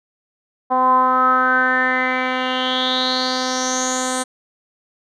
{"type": "tone with low-pass filter sweep", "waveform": "10% pulse", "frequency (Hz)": 256.1, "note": "C4", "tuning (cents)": -37, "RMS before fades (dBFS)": -18, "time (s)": [0.7, 4.24], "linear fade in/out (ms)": 20, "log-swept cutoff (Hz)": [890, 8500], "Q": 7.3, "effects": []}